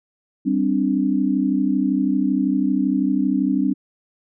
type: chord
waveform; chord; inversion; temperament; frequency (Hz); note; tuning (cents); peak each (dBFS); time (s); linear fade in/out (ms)
sine; G suspended fourth; none; just; 196 / 261.3 / 294; G3 / C4 / D4; 0 / -2 / +2; -22 / -20 / -21; 0.45-3.74; 20
effects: none